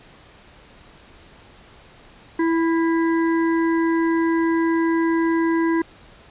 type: harmonic tone with a mistuned harmonic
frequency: 330.1 Hz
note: E4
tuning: 2 cents sharp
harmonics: 1 / 3 / 5 / 6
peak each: -17 / -27 / -31 / -33 dBFS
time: 2.39-5.82 s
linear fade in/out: 5 ms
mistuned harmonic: 5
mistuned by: -23 cents
effects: pink hiss -48 dBFS RMS until 6.3 s + resampled to 8000 Hz